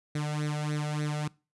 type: tone with flanger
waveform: sawtooth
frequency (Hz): 150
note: D3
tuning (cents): +37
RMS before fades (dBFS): -31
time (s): 0.15-1.28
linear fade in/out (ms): 5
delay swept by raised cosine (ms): 0.5 to 1.5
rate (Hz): 3.4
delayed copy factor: +0.75
effects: noise-tail reverb RT60 0.3 s tail -22 dB re dry + resampled to 24000 Hz